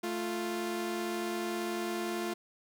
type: tone pair together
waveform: sawtooth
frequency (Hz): 220.1 / 349.2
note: A3 / F4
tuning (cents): +1 / 0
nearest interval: minor sixth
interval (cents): 799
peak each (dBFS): -34 / -30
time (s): 0.03-2.34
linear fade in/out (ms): 10
effects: none